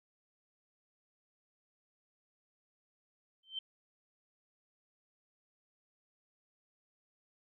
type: tone with exponential growth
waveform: sine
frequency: 3109 Hz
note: G7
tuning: 15 cents flat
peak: -33 dBFS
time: 3.43-3.59 s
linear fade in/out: 5 ms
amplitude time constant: 34 ms
effects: none